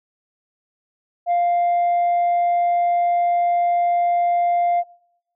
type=tone; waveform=sine; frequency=698.5 Hz; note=F5; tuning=in tune; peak=-13 dBFS; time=1.26-4.84 s; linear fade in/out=50 ms; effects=noise-tail reverb RT60 0.8 s tail -24 dB re dry + tanh soft clip ceiling -14 dBFS